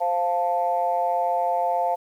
sine chord, F major, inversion second, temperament equal, 523.3 / 698.5 / 880 Hz, C5 / F5 / A5, 0 / 0 / 0 cents, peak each -27 / -22 / -25 dBFS, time 0-1.96 s, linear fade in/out 20 ms, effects tanh soft clip ceiling -11 dBFS + 9-bit

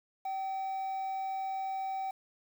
triangle tone with quantisation, 769 Hz, G5, 33 cents flat, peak -31 dBFS, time 0.25-2.11 s, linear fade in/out 5 ms, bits 9, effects none

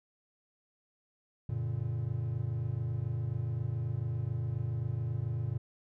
triangle chord, Gb augmented, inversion none, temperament equal with one note detuned, 92.5 / 116.54 / 143.81 Hz, Gb2 / Bb2 / D3, 0 / 0 / -36 cents, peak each -37 / -31 / -36 dBFS, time 1.49-5.58 s, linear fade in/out 5 ms, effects none

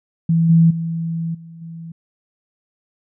sine tone with level steps, 165.2 Hz, E3, 4 cents sharp, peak -12 / -8 / -20 / -35 / -30 dBFS, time 0.29-1.92 s, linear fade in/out 5 ms, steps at 0.49 / 0.7 / 1.34 / 1.61 s, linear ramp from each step 10 ms, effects none

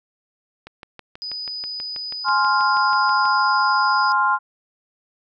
click train, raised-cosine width 0.3 ms, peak -21 dBFS, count 17, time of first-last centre 0.67-3.255 s, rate 6.19 Hz
sine tone, 4978 Hz, D#8, in tune, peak -27 dBFS, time 1.22-4.12 s, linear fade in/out 0 ms
sine chord, F minor, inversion first, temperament just, 838.1 / 1047.7 / 1396.9 Hz, Ab5 / C6 / F6, +16 / +2 / 0 cents, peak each -22 / -18 / -20 dBFS, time 2.24-4.39 s, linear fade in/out 50 ms
effects none

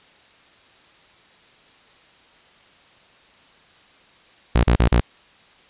sawtooth tone bursts, 58.9 Hz, A#1, 19 cents sharp, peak -9 dBFS, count 4, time 4.55-5.004 s, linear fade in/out 5 ms, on 85 ms, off 38 ms, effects white hiss -52 dBFS RMS until 5.69 s + resampled to 8000 Hz

